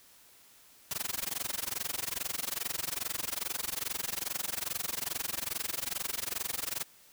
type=noise with amplitude modulation; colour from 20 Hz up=white; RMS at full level=-32 dBFS; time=0.91-6.84 s; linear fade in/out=0 ms; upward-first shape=sine; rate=22.4 Hz; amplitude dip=100%; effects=white hiss -59 dBFS RMS until 7.12 s